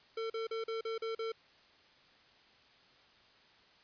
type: tone bursts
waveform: square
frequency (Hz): 450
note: A4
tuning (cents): +39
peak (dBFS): -36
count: 7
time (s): 0.17-1.32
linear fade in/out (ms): 5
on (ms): 130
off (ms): 40
effects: white hiss -63 dBFS RMS until 3.83 s + resampled to 11025 Hz